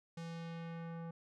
square tone with low-pass filter sweep, 166.6 Hz, E3, 19 cents sharp, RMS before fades -45 dBFS, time 0.17-1.11 s, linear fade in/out 5 ms, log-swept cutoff 7100 to 1100 Hz, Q 0.97, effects none

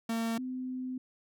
45% pulse / sine tone pair in turn, 227.8 / 255.7 Hz, A#3 / C4, -40 / -40 cents, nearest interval major second, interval 200 cents, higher second, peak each -30 / -34 dBFS, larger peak first, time 0.09-0.38 / 0.38-0.98 s, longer second, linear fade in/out 5 ms, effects none

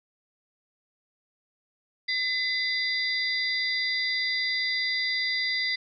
sine tone cluster, 2025 / 3609 / 3957 / 4780 Hz, B6 / A7 / B7 / D8, +43 / +43 / +3 / +30 cents, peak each -27 / -36 / -36 / -30 dBFS, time 2.08-5.76 s, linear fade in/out 10 ms, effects none

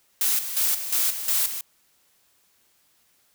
blue noise with tremolo, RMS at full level -22 dBFS, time 0.21-1.61 s, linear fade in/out 2 ms, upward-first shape square, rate 2.8 Hz, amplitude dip 65%, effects white hiss -64 dBFS RMS until 3.34 s

